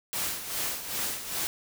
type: noise with tremolo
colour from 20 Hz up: white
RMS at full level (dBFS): -30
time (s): 0.13-1.47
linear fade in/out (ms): 0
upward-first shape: sine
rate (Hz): 2.5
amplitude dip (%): 65
effects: none